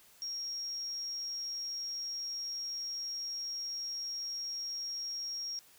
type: tone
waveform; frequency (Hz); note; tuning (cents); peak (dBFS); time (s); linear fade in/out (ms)
sine; 5588; F8; 0; -36; 0.22-5.59; 0
effects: white hiss -61 dBFS RMS until 5.78 s